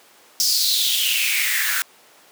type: noise with high-pass filter sweep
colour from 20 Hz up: white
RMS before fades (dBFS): -20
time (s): 0.4-1.82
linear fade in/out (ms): 0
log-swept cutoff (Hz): 5300 to 1500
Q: 6.3
effects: pink hiss -50 dBFS RMS until 2.31 s + high-pass 400 Hz 12 dB/octave